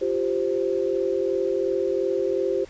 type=chord; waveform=sine; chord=F suspended second; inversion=none; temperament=equal; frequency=349.2 / 392 / 523.3 Hz; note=F4 / G4 / C5; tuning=0 / 0 / 0 cents; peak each=-27 / -24 / -26 dBFS; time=0.01-2.65 s; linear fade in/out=10 ms; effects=pink hiss -49 dBFS RMS until 2.69 s + resampled to 16000 Hz